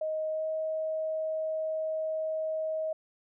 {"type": "tone with pitch glide", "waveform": "sine", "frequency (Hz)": [626, 631.8], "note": ["D#5", "D#5"], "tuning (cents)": [10, 26], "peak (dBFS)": -29, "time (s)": [0.01, 2.93], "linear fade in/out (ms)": 5, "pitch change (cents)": 16, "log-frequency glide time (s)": [0.3, 0.47], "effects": []}